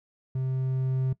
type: tone with level ramp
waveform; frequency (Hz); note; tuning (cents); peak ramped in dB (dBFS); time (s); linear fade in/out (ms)
triangle; 130.81; C3; 0; -24 to -21; 0.35-1.13; 5
effects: noise-tail reverb RT60 0.1 s tail -19 dB re dry